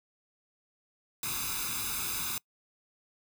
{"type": "noise with comb filter", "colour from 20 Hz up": "white", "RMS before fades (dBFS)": -34, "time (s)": [1.23, 2.38], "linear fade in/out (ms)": 2, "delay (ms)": 0.8, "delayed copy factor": 0.9, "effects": ["noise-tail reverb RT60 0.1 s tail -24 dB re dry"]}